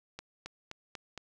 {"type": "accelerating click train", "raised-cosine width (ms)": 0.2, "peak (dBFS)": -24, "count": 5, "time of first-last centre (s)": [0.19, 1.177], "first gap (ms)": 270, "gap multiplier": 0.94, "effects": []}